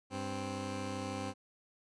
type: tone pair together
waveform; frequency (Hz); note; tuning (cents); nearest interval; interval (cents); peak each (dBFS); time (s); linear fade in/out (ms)
15% pulse; 98.1 / 261.9; G2 / C4; +2 / +2; octave + perfect fourth; 1700; -34 / -33; 0.1-1.34; 50
effects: resampled to 22050 Hz